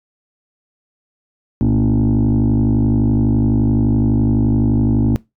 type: tone with frequency modulation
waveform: sine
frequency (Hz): 174.8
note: F3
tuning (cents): +2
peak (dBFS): -9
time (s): 1.61-5.16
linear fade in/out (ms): 0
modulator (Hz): 51.8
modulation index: 2.4
effects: noise-tail reverb RT60 0.2 s tail -22 dB re dry + tanh soft clip ceiling -10 dBFS